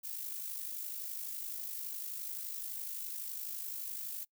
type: noise with amplitude modulation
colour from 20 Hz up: violet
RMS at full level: -39 dBFS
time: 0.03-4.25 s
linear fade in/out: 20 ms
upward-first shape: sine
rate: 51.8 Hz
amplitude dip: 50%
effects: noise-tail reverb RT60 0.1 s tail -23 dB re dry